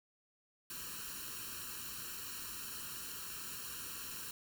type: noise with comb filter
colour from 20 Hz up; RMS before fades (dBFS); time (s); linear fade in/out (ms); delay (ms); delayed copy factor
white; -45; 0.7-4.31; 2; 0.71; +0.9
effects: none